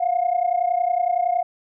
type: tone pair together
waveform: sine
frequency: 694.2 / 725 Hz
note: F5 / F#5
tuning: -11 / -35 cents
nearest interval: minor second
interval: 76 cents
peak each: -20 dBFS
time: 0-1.43 s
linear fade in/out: 10 ms
effects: tanh soft clip ceiling -12 dBFS